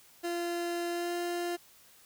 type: tone with pitch glide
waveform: 30% pulse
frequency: 344.8 to 348.4 Hz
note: F4 to F4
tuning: -22 to -4 cents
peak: -29 dBFS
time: 0.23-1.57 s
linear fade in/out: 20 ms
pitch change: +18 cents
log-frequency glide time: 0.9-1.14 s
effects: white hiss -59 dBFS RMS until 2.05 s